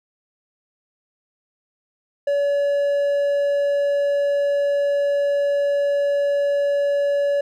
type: tone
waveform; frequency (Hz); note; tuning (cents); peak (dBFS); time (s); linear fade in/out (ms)
triangle; 569; C#5; +45; -15; 2.27-7.41; 5
effects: none